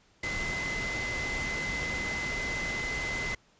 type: tone in noise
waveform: sine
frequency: 2042 Hz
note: C7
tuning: 43 cents flat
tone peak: -32 dBFS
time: 0.23-3.35 s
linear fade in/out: 5 ms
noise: pink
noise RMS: -36 dBFS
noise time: 0.23-3.35 s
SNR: +1 dB
effects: pink hiss -64 dBFS RMS until 3.59 s + resampled to 16000 Hz